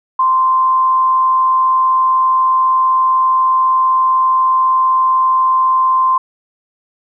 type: tone with frequency modulation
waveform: sine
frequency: 1042 Hz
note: C6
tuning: 7 cents flat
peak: -9 dBFS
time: 0.19-6.18 s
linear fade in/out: 5 ms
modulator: 115 Hz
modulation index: 0.21
effects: none